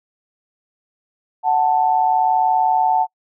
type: tone pair together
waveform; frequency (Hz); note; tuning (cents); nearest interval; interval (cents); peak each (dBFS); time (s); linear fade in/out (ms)
sine; 742.5 / 883; F#5 / A5; +6 / +6; minor third; 300; -16; 1.43-3.07; 50
effects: noise-tail reverb RT60 0.1 s tail -26 dB re dry